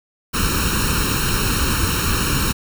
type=noise with comb filter; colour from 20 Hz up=pink; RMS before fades=-19 dBFS; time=0.33-2.53 s; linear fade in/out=20 ms; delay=0.73 ms; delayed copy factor=+0.9; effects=none